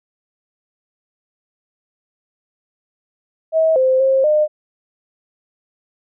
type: tone with pitch steps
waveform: sine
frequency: 642 / 520 / 533 / 607 Hz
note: E5 / C5 / C5 / D#5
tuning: -46 / -11 / +32 / -43 cents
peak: -11 dBFS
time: 3.52-4.48 s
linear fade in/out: 50 ms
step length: 240 ms
effects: none